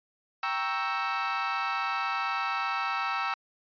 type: chord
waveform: 30% pulse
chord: G diminished seventh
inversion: none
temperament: equal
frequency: 784 / 932.3 / 1108.7 / 1318.5 Hz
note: G5 / Bb5 / Db6 / Fb6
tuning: 0 / 0 / 0 / 0 cents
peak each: -32 / -33 / -33 / -28 dBFS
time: 0.43-3.34 s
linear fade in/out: 2 ms
effects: resampled to 11025 Hz